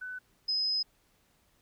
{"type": "tone pair in turn", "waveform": "sine", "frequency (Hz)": [1500, 5064], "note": ["F#6", "D#8"], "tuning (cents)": [23, 30], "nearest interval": "octave + major sixth", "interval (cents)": 2107, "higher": "second", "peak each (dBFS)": [-37, -27], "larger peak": "second", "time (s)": [[0.01, 0.19], [0.48, 0.83]], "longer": "second", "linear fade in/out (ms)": 10, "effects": ["pink hiss -69 dBFS RMS until 1.61 s"]}